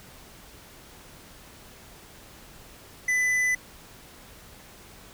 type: tone with tanh clipping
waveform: triangle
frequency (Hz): 2000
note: B6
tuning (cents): +21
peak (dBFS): -23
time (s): 3.08-3.55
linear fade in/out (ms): 5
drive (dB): 14
effects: pink hiss -49 dBFS RMS until 5.13 s

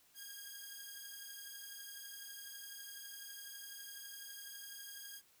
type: beating tone pair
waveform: 5% pulse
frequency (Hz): 1622 / 1634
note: G#6 / G#6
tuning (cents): -41 / -29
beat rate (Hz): 12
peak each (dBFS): -40 / -40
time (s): 0.14-5.22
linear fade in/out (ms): 50
effects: white hiss -69 dBFS RMS until 5.4 s

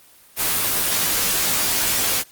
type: noise with comb filter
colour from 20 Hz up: white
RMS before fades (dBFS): -20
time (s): 0.36-2.24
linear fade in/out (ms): 50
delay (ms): 14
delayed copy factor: -0.75
effects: white hiss -50 dBFS RMS until 2.31 s + Opus 24 kbps

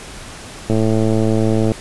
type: click train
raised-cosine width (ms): 2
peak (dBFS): -4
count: 113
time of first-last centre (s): 0.7-1.718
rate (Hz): 110
effects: pink hiss -34 dBFS RMS until 1.8 s + resampled to 24000 Hz

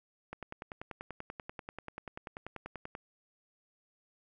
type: click train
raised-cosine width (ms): 0.5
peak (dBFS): -26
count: 28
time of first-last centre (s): 0.33-2.951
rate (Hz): 10.3
effects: none

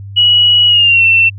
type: tone with pitch glide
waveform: sine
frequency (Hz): 2919 to 2692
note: F#7 to E7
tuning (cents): -24 to +36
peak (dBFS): -5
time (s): 0.16-1.3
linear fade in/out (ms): 20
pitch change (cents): -140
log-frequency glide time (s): 0.68-1.04
effects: added 99 Hz sine -25 dBFS peak until 1.38 s

